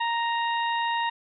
harmonic tone, 932.3 Hz, A#5, in tune, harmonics 1 / 2 / 3 / 4, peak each -25 / -31 / -35 / -37 dBFS, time 0-1.1 s, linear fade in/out 10 ms, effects none

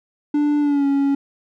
triangle tone with pitch glide, 294 to 278.5 Hz, D4 to C#4, +2 to +8 cents, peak -13 dBFS, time 0.34-1.15 s, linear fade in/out 5 ms, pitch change -94 cents, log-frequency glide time 0.6-0.86 s, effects none

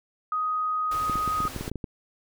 sine tone, 1251 Hz, D#6, 9 cents sharp, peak -24 dBFS, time 0.32-1.48 s, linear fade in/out 2 ms
pink band-stop noise, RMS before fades -39 dBFS, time 0.91-1.7 s, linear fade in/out 5 ms, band 140 to 230 Hz, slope 96 dB/octave
clicks, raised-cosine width 3 ms, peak -19 dBFS, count 11, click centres 1.097 / 1.156 / 1.277 / 1.404 / 1.453 / 1.563 / 1.61 / 1.679 / 1.716 / 1.757 / 1.842 s
effects none

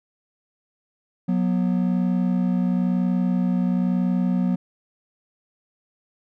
triangle tone pair together, 182.3 / 243.3 Hz, F#3 / B3, -25 / -26 cents, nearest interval perfect fourth, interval 499 cents, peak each -18 / -22 dBFS, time 1.28-4.56 s, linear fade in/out 10 ms, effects none

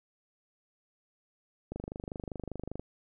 click train, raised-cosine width 2 ms, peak -24 dBFS, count 28, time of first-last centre 1.72-2.796 s, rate 25.1 Hz, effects none

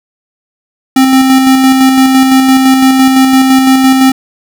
square tone with tremolo, 263.6 Hz, C4, 13 cents sharp, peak -3 dBFS, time 0.96-4.12 s, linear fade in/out 5 ms, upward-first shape square, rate 5.9 Hz, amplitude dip 30%, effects none

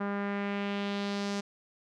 sawtooth tone with low-pass filter sweep, 201.3 Hz, G3, 46 cents sharp, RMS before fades -33 dBFS, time 0-1.41 s, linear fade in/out 10 ms, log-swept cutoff 1400 to 6100 Hz, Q 1.8, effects none

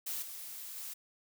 blue noise with level steps, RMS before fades -38 / -45 / -43 dBFS, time 0.06-0.94 s, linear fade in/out 10 ms, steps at 0.22 / 0.76 s, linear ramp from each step 5 ms, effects none

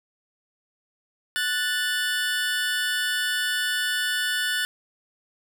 25% pulse tone pair together, 1480 / 1760 Hz, F#6 / A6, 0 / 0 cents, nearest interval minor third, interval 300 cents, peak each -22 / -23 dBFS, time 1.36-4.65 s, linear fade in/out 0 ms, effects none

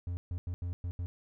triangle tone bursts at uneven times, 87.9 Hz, F2, 12 cents sharp, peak -31 dBFS, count 6, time 0.07-0.17 / 0.31-0.38 / 0.47-0.54 / 0.62-0.73 / 0.84-0.91 / 0.99-1.06 s, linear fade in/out 0 ms, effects none

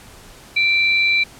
sine tone pair together, 2349 / 3969 Hz, D7 / B7, 0 / +8 cents, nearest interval major sixth, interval 908 cents, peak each -14 / -22 dBFS, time 0.56-1.24 s, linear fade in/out 10 ms, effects pink hiss -43 dBFS RMS until 1.39 s + low-pass 12000 Hz 12 dB/octave

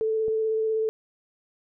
sine tone with vibrato, 440 Hz, A4, in tune, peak -22 dBFS, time 0.01-0.89 s, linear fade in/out 0 ms, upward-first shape square, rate 16 Hz, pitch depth 10 cents each way
click, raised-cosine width 2 ms, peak -26 dBFS, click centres 0.282 s
effects none

